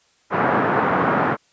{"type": "band-pass noise", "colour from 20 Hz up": "white", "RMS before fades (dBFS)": -19, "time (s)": [0.3, 1.37], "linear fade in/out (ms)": 50, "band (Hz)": [120, 1400], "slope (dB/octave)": 24, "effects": ["white hiss -60 dBFS RMS until 1.52 s", "resampled to 16000 Hz"]}